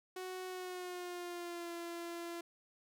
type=tone with pitch glide; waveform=sawtooth; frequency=370 to 341.3 Hz; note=F#4 to F4; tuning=0 to -40 cents; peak=-38 dBFS; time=0.16-2.41 s; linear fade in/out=5 ms; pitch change=-140 cents; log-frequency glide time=0.47-1.72 s; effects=none